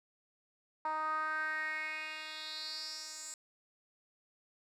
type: tone with band-pass filter sweep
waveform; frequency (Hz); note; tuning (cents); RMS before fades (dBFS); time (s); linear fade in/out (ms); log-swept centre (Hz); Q
10% pulse; 311.1; D#4; 0; -39; 0.85-3.34; 2; 990 to 7500; 4.8
effects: none